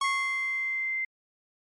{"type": "tone with exponential decay", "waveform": "45% pulse", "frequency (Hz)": 1100, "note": "C#6", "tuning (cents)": -14, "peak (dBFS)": -24, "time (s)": [0.01, 1.03], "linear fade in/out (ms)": 5, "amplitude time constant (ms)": 220}
{"type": "tone", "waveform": "sine", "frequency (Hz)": 2082, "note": "C7", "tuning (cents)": -9, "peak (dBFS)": -27, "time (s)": [0.04, 1.05], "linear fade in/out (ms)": 5}
{"effects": ["low-pass 11000 Hz 12 dB/octave", "MP3 48 kbps"]}